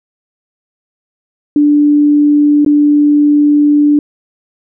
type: tone with dropouts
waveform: sine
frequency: 293.7 Hz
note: D4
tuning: in tune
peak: -5 dBFS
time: 1.56-3.99 s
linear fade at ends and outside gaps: 2 ms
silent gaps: 2.648-2.662 s
effects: none